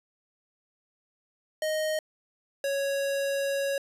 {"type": "tone pair in turn", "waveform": "square", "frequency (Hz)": [622.3, 554.5], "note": ["D#5", "C#5"], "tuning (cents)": [0, 0], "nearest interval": "major second", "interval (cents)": 200, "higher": "first", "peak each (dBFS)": -27, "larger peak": "neither", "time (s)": [[1.62, 1.99], [2.64, 3.78]], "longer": "second", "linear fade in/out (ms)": 2, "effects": ["resampled to 32000 Hz"]}